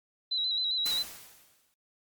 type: tone with vibrato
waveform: sine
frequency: 3950 Hz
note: B7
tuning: in tune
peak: -27 dBFS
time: 0.31-1.03 s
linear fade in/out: 10 ms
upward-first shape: square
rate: 7.5 Hz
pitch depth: 37 cents each way
type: noise with exponential decay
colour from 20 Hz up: white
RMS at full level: -34 dBFS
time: 0.86-1.74 s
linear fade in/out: 0 ms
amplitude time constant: 190 ms
effects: noise-tail reverb RT60 0.1 s tail -25 dB re dry + Opus 48 kbps